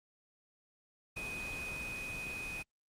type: tone in noise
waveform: sine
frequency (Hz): 2500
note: D#7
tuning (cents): +8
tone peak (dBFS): -39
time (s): 1.16-2.63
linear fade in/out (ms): 10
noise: pink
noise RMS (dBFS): -45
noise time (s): 1.16-2.63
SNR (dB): +3
effects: low-pass 11000 Hz 12 dB/octave + Opus 32 kbps